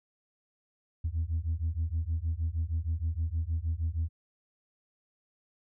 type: beating tone pair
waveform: sine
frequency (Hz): 78.4 / 84.8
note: D#2 / E2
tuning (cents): +14 / +50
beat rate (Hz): 6.4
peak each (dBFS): -30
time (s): 1.04-4.09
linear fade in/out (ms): 10
effects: tanh soft clip ceiling -24 dBFS